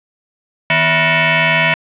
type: tone with frequency modulation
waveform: sine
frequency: 159.6 Hz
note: D#3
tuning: 44 cents sharp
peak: -10 dBFS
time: 0.7-1.74 s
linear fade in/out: 2 ms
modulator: 407 Hz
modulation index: 6.7
effects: resampled to 8000 Hz + 8-bit

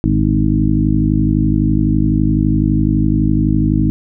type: harmonic tone with a mistuned harmonic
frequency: 51.91 Hz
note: G#1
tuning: in tune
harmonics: 1 / 2 / 3 / 4 / 5 / 6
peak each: -18 / -18 / -18 / -18 / -18 / -18 dBFS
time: 0.04-3.9 s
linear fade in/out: 0 ms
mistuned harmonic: 2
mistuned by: +75 cents
effects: none

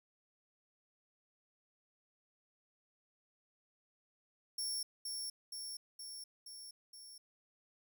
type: tone with echo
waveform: 25% pulse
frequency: 5470 Hz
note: F8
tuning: 37 cents flat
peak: -32 dBFS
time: 4.58-4.83 s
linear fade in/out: 5 ms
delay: 470 ms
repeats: 5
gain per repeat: -3 dB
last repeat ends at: 7.18 s
effects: none

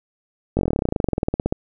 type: slowing click train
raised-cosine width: 2 ms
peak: -6 dBFS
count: 26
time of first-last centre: 0.57-1.525 s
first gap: 20 ms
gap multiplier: 1.05
effects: none

